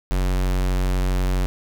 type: tone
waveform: square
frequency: 46.12 Hz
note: F#1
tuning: 5 cents flat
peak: -19 dBFS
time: 0.11-1.46 s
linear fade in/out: 0 ms
effects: none